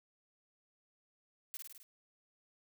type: noise with echo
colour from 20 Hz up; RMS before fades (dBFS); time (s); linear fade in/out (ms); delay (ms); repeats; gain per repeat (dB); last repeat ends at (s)
blue; -43; 1.54-1.57; 0; 52; 5; -3; 1.83
effects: none